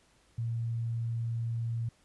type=tone; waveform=sine; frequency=115.8 Hz; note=A#2; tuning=11 cents flat; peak=-30 dBFS; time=0.38-1.89 s; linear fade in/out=5 ms; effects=pink hiss -66 dBFS RMS until 2.04 s + resampled to 24000 Hz